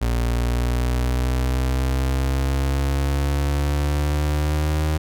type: exponential sweep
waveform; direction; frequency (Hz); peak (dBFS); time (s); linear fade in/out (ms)
35% pulse; up; 58.27 to 77.6; -17; 0.01-4.98; 10
effects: none